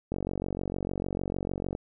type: click train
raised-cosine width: 2 ms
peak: -18 dBFS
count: 77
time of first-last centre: 0.12-1.751 s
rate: 46.6 Hz
effects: none